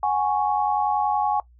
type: chord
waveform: sine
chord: F# suspended second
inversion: none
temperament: equal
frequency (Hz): 740 / 830.6 / 1108.7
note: F#5 / G#5 / C#6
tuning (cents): 0 / 0 / 0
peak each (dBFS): -26 / -21 / -27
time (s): 0.03-1.4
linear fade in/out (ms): 2
effects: noise-tail reverb RT60 0.1 s tail -19 dB re dry + added 60 Hz sine -50 dBFS peak until 1.59 s